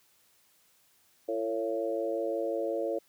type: harmonic tone with a mistuned harmonic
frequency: 112.7 Hz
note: A2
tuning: 42 cents sharp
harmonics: 3 / 4 / 5 / 6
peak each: -35 / -34 / -32 / -39 dBFS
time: 1.28-2.99 s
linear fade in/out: 10 ms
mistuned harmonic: 5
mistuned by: -22 cents
effects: white hiss -66 dBFS RMS until 3.08 s + high-pass 60 Hz 12 dB/octave